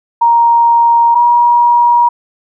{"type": "tone pair in turn", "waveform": "sine", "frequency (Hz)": [936, 954.6], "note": ["A#5", "A#5"], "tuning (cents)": [7, 41], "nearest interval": "unison", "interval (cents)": 34, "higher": "second", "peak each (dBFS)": -5, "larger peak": "neither", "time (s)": [[0.21, 1.15], [1.15, 2.09]], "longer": "neither", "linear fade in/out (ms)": 10, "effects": []}